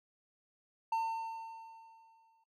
triangle tone with exponential decay, 903 Hz, A5, 45 cents sharp, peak -27 dBFS, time 0.92-2.44 s, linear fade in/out 5 ms, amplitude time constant 330 ms, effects noise-tail reverb RT60 0.1 s tail -22 dB re dry

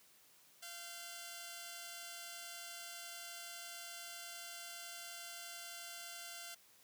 5% pulse tone pair together, 690 / 1544.6 Hz, F5 / G6, -21 / -26 cents, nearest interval octave + major second, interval 1395 cents, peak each -38 / -40 dBFS, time 0.62-6.55 s, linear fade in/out 10 ms, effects white hiss -66 dBFS RMS until 6.83 s + high-pass 100 Hz 12 dB/octave

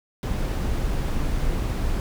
brown noise, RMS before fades -24 dBFS, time 0.23-2 s, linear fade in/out 0 ms, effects none

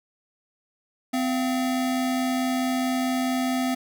square tone pair together, 256.2 / 684 Hz, C4 / F5, -36 / -36 cents, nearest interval octave + perfect fourth, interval 1700 cents, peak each -24 / -31 dBFS, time 1.13-3.75 s, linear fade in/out 10 ms, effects none

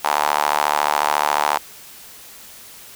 sawtooth tone with high-pass filter, 74.1 Hz, D2, 16 cents sharp, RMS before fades -19 dBFS, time 0.04-1.58 s, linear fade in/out 10 ms, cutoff 880 Hz, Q 3.8, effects white hiss -41 dBFS RMS until 2.95 s

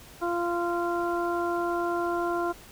harmonic tone, 345.9 Hz, F4, 17 cents flat, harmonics 1 / 2 / 3 / 4, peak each -28 / -31 / -33 / -34 dBFS, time 0.21-2.53 s, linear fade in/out 20 ms, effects pink hiss -49 dBFS RMS until 2.71 s

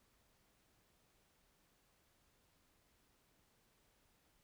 silence, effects pink hiss -75 dBFS RMS until 4.43 s

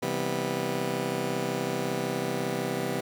15% pulse chord, C major seventh, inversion none, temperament just, 130.81 / 163.52 / 196.22 / 245.3 Hz, C3 / E3 / G3 / B3, 0 / -14 / +2 / -12 cents, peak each -28 dBFS, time 0.02-3.01 s, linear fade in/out 10 ms, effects none

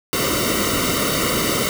pink noise with comb filter, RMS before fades -20 dBFS, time 0.13-1.69 s, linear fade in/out 0 ms, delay 1.2 ms, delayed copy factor -1, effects none

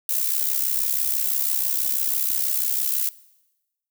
violet noise with amplitude modulation, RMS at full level -20 dBFS, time 0.09-3.09 s, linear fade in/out 2 ms, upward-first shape sine, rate 66.1 Hz, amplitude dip 70%, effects noise-tail reverb RT60 1.0 s tail -21 dB re dry

